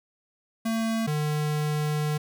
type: tone pair in turn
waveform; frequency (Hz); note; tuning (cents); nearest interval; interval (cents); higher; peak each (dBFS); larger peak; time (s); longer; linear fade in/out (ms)
square; 225.1 / 150.63; A3 / D3; +40 / +44; perfect fifth; 696; first; -25 / -25; neither; 0.65-1.07 / 1.07-2.18; second; 10
effects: none